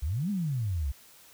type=exponential two-way sweep; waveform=sine; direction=up then down; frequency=63.2 to 213.3 to 63.2 Hz; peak=-27 dBFS; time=0.02-0.92 s; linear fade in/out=10 ms; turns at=0.3 s; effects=white hiss -55 dBFS RMS until 1.33 s